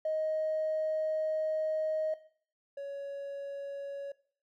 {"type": "tone pair in turn", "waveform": "triangle", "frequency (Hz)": [626, 559.5], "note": ["D#5", "C#5"], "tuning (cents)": [10, 16], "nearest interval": "major second", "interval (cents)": 194, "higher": "first", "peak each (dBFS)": [-25, -35], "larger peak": "first", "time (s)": [[0.05, 2.14], [2.77, 4.12]], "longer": "first", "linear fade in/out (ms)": 5, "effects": ["noise-tail reverb RT60 0.5 s tail -20 dB re dry", "tanh soft clip ceiling -27 dBFS"]}